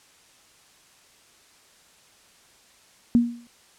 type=tone with exponential decay; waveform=sine; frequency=237.4 Hz; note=A#3; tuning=32 cents sharp; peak=-11 dBFS; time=3.15-3.47 s; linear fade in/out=0 ms; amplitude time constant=68 ms; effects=white hiss -56 dBFS RMS until 3.78 s + low-pass 9000 Hz 12 dB/octave